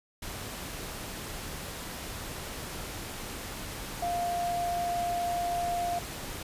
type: tone in noise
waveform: sine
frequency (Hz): 698.5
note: F5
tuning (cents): 0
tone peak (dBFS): -28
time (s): 4.02-5.99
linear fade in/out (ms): 5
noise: pink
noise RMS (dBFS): -39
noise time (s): 0.22-6.43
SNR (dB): +8
effects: resampled to 32000 Hz